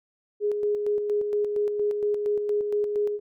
sine tone with tremolo, 415.3 Hz, G#4, in tune, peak -21 dBFS, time 0.4-3.2 s, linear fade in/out 50 ms, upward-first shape square, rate 4.3 Hz, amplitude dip 40%, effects none

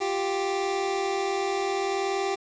25% pulse tone pair together, 351.4 / 392 Hz, F4 / G4, +11 / 0 cents, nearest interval major second, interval 189 cents, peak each -29 / -22 dBFS, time 0-2.36 s, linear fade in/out 20 ms, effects resampled to 16000 Hz + 8-bit

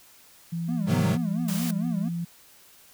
sine tone with pitch glide, 168 to 170.44 Hz, E3 to F3, +33 to -42 cents, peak -27 dBFS, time 0.52-2.25 s, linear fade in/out 10 ms, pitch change +25 cents, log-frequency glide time 0.79-1.73 s
triangle tone with vibrato, 220 Hz, A3, in tune, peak -25 dBFS, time 0.68-2.09 s, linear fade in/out 10 ms, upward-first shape sine, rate 4.4 Hz, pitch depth 200 cents each way
square chord, Ab dominant seventh, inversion none, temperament equal, 103.83 / 130.81 / 155.56 / 185 Hz, Ab2 / C3 / Eb3 / Gb3, 0 / 0 / 0 / 0 cents, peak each -29 dBFS, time 0.86-1.18 s, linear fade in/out 50 ms
white noise, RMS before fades -35 dBFS, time 1.48-1.71 s, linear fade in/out 5 ms
effects white hiss -54 dBFS RMS until 2.93 s

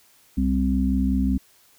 harmonic tone, 65.41 Hz, C2, in tune, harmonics 1 / 3 / 4, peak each -23 / -23 / -23 dBFS, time 0.37-1.38 s, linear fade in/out 10 ms, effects white hiss -57 dBFS RMS until 1.78 s

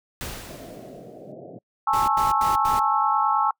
pink noise with exponential decay, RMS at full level -31 dBFS, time 0.21-1.32 s, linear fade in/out 0 ms, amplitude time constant 240 ms
white band-pass noise, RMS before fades -41 dBFS, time 0.48-1.59 s, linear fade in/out 10 ms, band 110 to 710 Hz, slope 96 dB/octave
sine chord, A major seventh, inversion third, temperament equal with one note detuned, 830.6 / 880 / 1092.2 / 1318.5 Hz, G#5 / A5 / C#6 / E6, 0 / 0 / -26 / 0 cents, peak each -24 dBFS, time 1.87-3.51 s, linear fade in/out 5 ms
pink noise bursts, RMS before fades -33 dBFS, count 4, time 1.93-2.797 s, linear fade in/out 5 ms, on 150 ms, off 89 ms
effects noise-tail reverb RT60 0.1 s tail -26 dB re dry

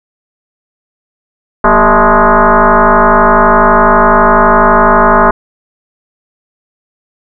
sine tone with frequency modulation, 185 Hz, F#3, in tune, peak -3 dBFS, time 1.64-5.31 s, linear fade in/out 5 ms, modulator 211 Hz, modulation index 6, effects none

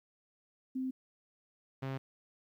sine / sawtooth tone pair in turn, 260 / 133.89 Hz, C4 / C3, -11 / +40 cents, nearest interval major seventh, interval 1149 cents, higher first, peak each -33 / -32 dBFS, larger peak second, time 0.75-0.91 / 1.82-1.98 s, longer neither, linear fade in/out 10 ms, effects low-pass 3000 Hz 12 dB/octave + 12-bit

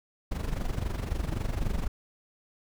brown noise with amplitude modulation, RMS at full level -27 dBFS, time 0.31-1.88 s, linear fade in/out 10 ms, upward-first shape sine, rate 23.8 Hz, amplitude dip 75%, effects none

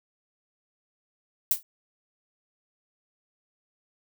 violet noise with exponential decay, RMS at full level -18 dBFS, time 1.51-1.63 s, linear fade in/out 2 ms, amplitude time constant 24 ms, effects none

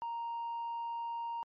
triangle tone with tanh clipping, 932.3 Hz, A#5, in tune, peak -36 dBFS, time 0.02-1.43 s, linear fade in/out 0 ms, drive 6 dB, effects MP3 32 kbps

